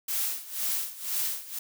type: noise with tremolo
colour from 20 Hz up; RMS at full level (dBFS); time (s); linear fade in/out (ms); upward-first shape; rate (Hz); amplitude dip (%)
blue; -28; 0.08-1.59; 5; sine; 2; 85
effects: none